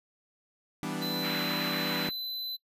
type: chord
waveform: sawtooth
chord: E minor seventh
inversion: none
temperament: equal with one note detuned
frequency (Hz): 164.15 / 196 / 246.9 / 293.7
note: E3 / G3 / B3 / D4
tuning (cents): -7 / 0 / 0 / 0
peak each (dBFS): -34 / -34 / -34 / -33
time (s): 0.83-2.09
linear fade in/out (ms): 0
type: tone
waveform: square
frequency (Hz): 4022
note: B7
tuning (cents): +31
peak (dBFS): -34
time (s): 1.01-2.57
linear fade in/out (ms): 20
type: band-pass noise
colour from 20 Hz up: pink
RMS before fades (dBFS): -37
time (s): 1.21-2.11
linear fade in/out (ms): 50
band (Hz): 1200 to 3200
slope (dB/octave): 24
effects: noise-tail reverb RT60 0.1 s tail -24 dB re dry + resampled to 32000 Hz

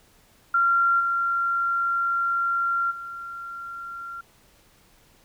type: tone with level steps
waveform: sine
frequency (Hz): 1378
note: F6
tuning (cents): -24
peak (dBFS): -17 / -21 / -33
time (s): 0.54-4.21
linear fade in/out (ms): 5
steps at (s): 0.99 / 2.9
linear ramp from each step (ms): 20
effects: pink hiss -58 dBFS RMS until 5.24 s

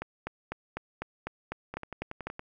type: two click trains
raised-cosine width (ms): 0.5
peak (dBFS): -23 / -19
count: 8 / 10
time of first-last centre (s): 1.74-2.394 / 0.02-2.27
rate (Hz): 10.7 / 4
effects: none

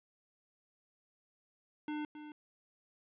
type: tone with echo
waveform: square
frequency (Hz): 300.2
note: D4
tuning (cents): +38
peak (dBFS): -37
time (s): 1.88-2.05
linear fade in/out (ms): 2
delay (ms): 270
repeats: 1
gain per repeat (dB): -10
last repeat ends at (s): 2.32
effects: resampled to 8000 Hz + 13-bit

